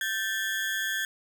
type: ring-modulated tone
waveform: 35% pulse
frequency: 1661.2 Hz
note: G#6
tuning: in tune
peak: -23 dBFS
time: 0.01-1.05 s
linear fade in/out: 2 ms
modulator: 100 Hz
effects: none